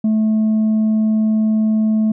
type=tone with tanh clipping; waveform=triangle; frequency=217.5 Hz; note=A3; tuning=20 cents flat; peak=-13 dBFS; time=0.04-2.12 s; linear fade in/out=5 ms; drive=7 dB; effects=none